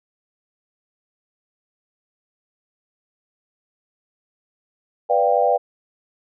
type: chord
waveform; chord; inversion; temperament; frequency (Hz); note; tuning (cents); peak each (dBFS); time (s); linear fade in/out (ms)
sine; G dominant seventh; first; equal with one note detuned; 493.9 / 587.3 / 698.5 / 788.1; B4 / D5 / F5 / G5; 0 / 0 / 0 / +9; -20; 5.09-5.58; 20
effects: none